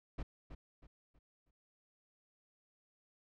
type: noise with echo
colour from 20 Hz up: brown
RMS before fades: -38 dBFS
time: 0.18-0.23 s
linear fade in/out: 10 ms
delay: 320 ms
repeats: 4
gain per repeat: -9 dB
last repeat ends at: 1.51 s
effects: low-pass 4000 Hz 12 dB/octave